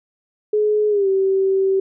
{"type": "tone with pitch glide", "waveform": "sine", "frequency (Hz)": [422.7, 385.4], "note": ["G#4", "G4"], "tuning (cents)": [31, -29], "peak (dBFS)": -14, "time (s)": [0.53, 1.8], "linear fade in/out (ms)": 5, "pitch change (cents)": -160, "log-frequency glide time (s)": [0.89, 1.08], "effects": []}